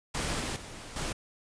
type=noise with level steps; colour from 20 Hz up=pink; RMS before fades=-32 / -34 / -44 / -34 dBFS; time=0.14-1.13 s; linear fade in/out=10 ms; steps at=0.4 / 0.56 / 0.96 s; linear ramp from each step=2 ms; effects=resampled to 22050 Hz